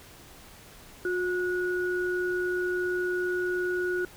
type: tone pair together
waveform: sine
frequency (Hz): 360.6 / 1459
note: F#4 / F#6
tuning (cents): -45 / -25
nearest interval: 2 octaves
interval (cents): 2420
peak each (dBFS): -27 / -31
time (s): 1.05-4.05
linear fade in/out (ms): 2
effects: pink hiss -50 dBFS RMS until 4.16 s